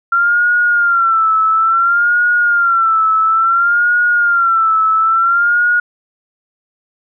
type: tone with vibrato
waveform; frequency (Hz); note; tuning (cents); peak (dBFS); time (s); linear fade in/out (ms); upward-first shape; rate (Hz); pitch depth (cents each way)
sine; 1372; F6; -31; -9; 0.12-5.8; 5; sine; 0.58; 87
effects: none